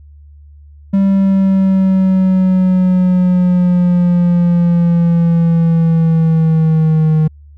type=linear sweep; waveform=triangle; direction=down; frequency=196 to 155.56 Hz; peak=-6 dBFS; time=0.93-7.28 s; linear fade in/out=10 ms; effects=added 73 Hz sine -36 dBFS peak until 7.57 s